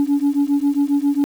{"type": "beating tone pair", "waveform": "sine", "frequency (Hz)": [280.8, 288.2], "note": ["C#4", "D4"], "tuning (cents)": [22, -33], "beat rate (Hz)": 7.4, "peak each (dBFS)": -16, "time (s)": [0, 1.24], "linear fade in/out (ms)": 0, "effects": ["tanh soft clip ceiling -11 dBFS", "7-bit"]}